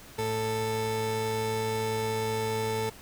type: tone pair together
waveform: 30% pulse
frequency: 110.4 / 441.6 Hz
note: A2 / A4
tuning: +6 / +6 cents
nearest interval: 2 octaves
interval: 2400 cents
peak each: -31 / -27 dBFS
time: 0.18-2.9 s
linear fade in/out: 10 ms
effects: pink hiss -49 dBFS RMS until 3.01 s